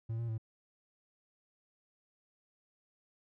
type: tone with pitch steps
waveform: triangle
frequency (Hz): 113.3 / 116.6 / 111.3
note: A#2 / A#2 / A2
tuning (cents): -49 / +1 / +20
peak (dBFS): -32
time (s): 0.09-0.381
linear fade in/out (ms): 10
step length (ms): 97
effects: none